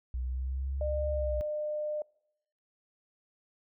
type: linear two-way sweep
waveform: sine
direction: up then down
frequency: 61.74 to 71.6 to 61.74 Hz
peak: -31 dBFS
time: 0.14-1.41 s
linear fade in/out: 0 ms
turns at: 1.1 s
type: tone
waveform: sine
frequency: 603 Hz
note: D5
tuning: 46 cents sharp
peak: -31 dBFS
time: 0.81-2.02 s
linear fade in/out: 2 ms
effects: noise-tail reverb RT60 0.8 s tail -25 dB re dry